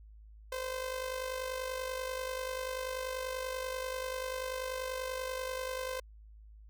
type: tone with amplitude modulation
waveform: sawtooth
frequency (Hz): 516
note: C5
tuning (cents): -24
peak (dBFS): -29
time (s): 0.52-6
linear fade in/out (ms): 5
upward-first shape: sine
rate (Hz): 50.3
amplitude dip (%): 60
effects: added 53 Hz sine -51 dBFS peak until 6.69 s